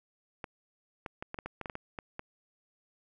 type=clicks; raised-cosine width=0.5 ms; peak=-23 dBFS; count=12; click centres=0.442 / 1.062 / 1.225 / 1.344 / 1.388 / 1.46 / 1.613 / 1.658 / 1.698 / 1.754 / 1.988 / 2.194 s; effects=none